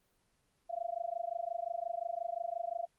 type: tone with amplitude modulation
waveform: sine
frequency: 685 Hz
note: F5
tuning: 34 cents flat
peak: -31 dBFS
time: 0.69-2.87 s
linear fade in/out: 20 ms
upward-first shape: sine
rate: 25.7 Hz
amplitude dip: 100%
effects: pink hiss -75 dBFS RMS until 2.98 s + Opus 24 kbps